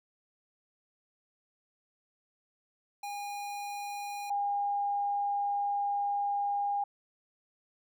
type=tone pair in turn; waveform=square / sine; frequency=815 / 809.8 Hz; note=G#5 / G#5; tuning=-33 / -44 cents; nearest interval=unison; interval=11 cents; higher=first; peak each=-37 / -28 dBFS; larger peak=second; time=3.03-4.3 / 4.3-6.84 s; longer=second; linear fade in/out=5 ms; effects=none